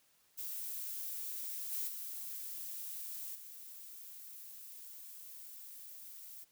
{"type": "noise with level steps", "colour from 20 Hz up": "violet", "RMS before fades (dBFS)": [-42, -38, -44, -51], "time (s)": [0.37, 6.45], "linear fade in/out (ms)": 20, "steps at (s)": [1.71, 1.87, 3.34], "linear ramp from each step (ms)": 20, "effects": ["white hiss -71 dBFS RMS until 6.51 s"]}